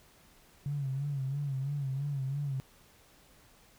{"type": "tone with vibrato", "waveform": "triangle", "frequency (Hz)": 138.59, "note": "C#3", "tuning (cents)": 0, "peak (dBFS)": -27, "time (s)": [0.66, 2.6], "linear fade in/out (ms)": 0, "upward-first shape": "sine", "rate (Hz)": 3, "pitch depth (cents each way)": 83, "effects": ["tanh soft clip ceiling -29 dBFS", "pink hiss -61 dBFS RMS until 3.78 s"]}